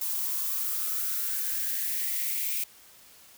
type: noise with high-pass filter sweep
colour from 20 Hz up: violet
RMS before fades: -30 dBFS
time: 0.01-2.64 s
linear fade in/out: 5 ms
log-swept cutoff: 910 to 2400 Hz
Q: 5.2
effects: white hiss -54 dBFS RMS until 3.37 s